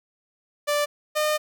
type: tone pair in turn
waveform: sawtooth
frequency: 587 / 608.3 Hz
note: D5 / D#5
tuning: -1 / -39 cents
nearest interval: minor second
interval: 62 cents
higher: second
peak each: -17 / -17 dBFS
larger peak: neither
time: 0.67-0.86 / 1.15-1.38 s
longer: second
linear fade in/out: 20 ms
effects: none